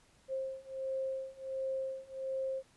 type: beating tone pair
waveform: sine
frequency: 530 / 531.4 Hz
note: C5 / C5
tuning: +22 / +27 cents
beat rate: 1.4 Hz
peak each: -39 / -38 dBFS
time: 0.28-2.63 s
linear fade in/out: 50 ms
effects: pink hiss -66 dBFS RMS until 2.76 s + resampled to 24000 Hz